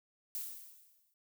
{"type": "noise with exponential decay", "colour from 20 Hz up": "violet", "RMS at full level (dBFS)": -38, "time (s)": [0.35, 1.14], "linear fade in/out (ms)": 1, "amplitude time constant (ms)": 170, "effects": []}